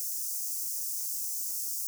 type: high-pass noise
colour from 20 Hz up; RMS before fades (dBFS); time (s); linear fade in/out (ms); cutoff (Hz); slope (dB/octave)
white; -34; 0-1.87; 0; 5400; 48
effects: none